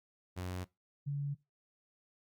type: tone pair in turn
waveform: sawtooth / sine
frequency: 91 / 142.38 Hz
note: F#2 / C#3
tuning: -28 / +47 cents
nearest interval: minor sixth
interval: 775 cents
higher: second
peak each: -34 / -33 dBFS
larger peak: second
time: 0.36-0.65 / 1.06-1.35 s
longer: neither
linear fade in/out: 20 ms
effects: noise-tail reverb RT60 0.2 s tail -20 dB re dry + Opus 48 kbps